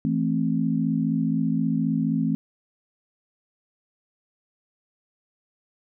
sine chord, A minor, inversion second, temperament just, 165 / 220 / 264 Hz, E3 / A3 / C4, +2 / 0 / +16 cents, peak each -25 dBFS, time 0.05-2.35 s, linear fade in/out 0 ms, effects none

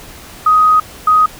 sine tone pair in turn, 1253 / 1253 Hz, D#6 / D#6, +12 / +12 cents, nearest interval unison, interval 0 cents, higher neither, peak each -6 dBFS, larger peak neither, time 0.46-0.8 / 1.07-1.26 s, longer first, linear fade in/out 5 ms, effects pink hiss -35 dBFS RMS until 1.39 s

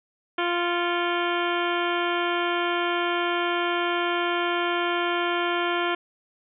harmonic tone with a mistuned harmonic, 348 Hz, F4, 6 cents flat, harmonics 1 / 2 / 3 / 4 / 5 / 6 / 7 / 8 / 9 / 10, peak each -27 / -30 / -30 / -30 / -33 / -36 / -37 / -39 / -34 / -45 dBFS, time 0.38-5.95 s, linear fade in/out 5 ms, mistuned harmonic 6, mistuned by +88 cents, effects none

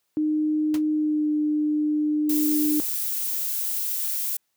sine tone with pitch glide, 306.2 to 301.5 Hz, D#4 to D4, -28 to +46 cents, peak -20 dBFS, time 0.17-2.8 s, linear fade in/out 0 ms, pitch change -26 cents, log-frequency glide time 0.92-1.3 s
pink noise with exponential decay, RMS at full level -29 dBFS, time 0.74-0.82 s, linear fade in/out 2 ms, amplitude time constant 17 ms
violet noise, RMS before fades -27 dBFS, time 2.29-4.37 s, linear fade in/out 5 ms
effects white hiss -74 dBFS RMS until 4.56 s + high-pass 100 Hz 12 dB/octave

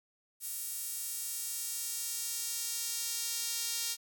sawtooth tone with high-pass filter sweep, 464 Hz, A#4, 8 cents flat, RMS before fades -37 dBFS, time 0.4-3.97 s, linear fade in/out 50 ms, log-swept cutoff 10000 to 4900 Hz, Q 1, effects none

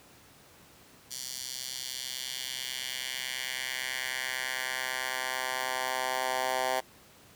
10% pulse tone with high-pass filter sweep, 129.1 Hz, C3, 23 cents flat, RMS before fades -34 dBFS, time 1.1-6.81 s, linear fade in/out 20 ms, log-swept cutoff 5200 to 730 Hz, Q 1.5, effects pink hiss -56 dBFS RMS until 7.35 s + high-pass 80 Hz 12 dB/octave

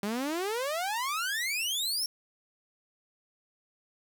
sawtooth exponential sweep, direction up, 196 to 5588 Hz, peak -26 dBFS, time 0.03-2.06 s, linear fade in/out 2 ms, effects 9-bit

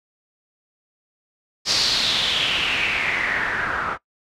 white noise with low-pass filter sweep, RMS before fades -22 dBFS, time 1.65-3.98 s, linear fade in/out 50 ms, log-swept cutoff 5000 to 1300 Hz, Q 4.6, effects noise-tail reverb RT60 0.1 s tail -20 dB re dry

